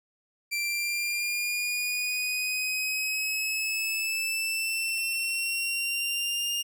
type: linear sweep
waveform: sawtooth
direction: up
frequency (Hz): 2349 to 2821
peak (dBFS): -24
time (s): 0.51-6.63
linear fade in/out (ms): 20
effects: none